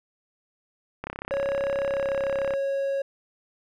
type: click train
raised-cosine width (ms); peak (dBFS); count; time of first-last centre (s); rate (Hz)
0.5; -17; 51; 1.04-2.537; 33.4
type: tone with pitch glide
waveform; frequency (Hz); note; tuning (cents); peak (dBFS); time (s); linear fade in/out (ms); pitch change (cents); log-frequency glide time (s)
triangle; 554.4 to 549.9; C#5 to C#5; 0 to -14; -22; 1.31-3.02; 5; -14; 1.87-2.12
effects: none